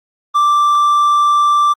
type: tone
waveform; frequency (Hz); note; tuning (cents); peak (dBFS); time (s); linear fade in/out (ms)
triangle; 1174.7; D6; 0; -7; 0.34-1.74; 20
effects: Opus 24 kbps